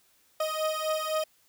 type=beating tone pair; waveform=30% pulse; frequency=623 / 626.9 Hz; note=D#5 / D#5; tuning=+2 / +13 cents; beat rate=3.9 Hz; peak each=-28 dBFS; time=0.4-1.24 s; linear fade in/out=5 ms; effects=white hiss -65 dBFS RMS until 1.48 s